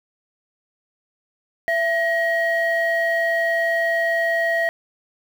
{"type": "tone pair together", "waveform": "sine", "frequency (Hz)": [669.5, 1895], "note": ["E5", "A#6"], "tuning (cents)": [27, 28], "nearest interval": "octave + tritone", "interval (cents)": 1801, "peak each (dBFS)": -19, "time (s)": [1.68, 4.69], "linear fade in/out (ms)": 0, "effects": ["tanh soft clip ceiling -13 dBFS", "7-bit"]}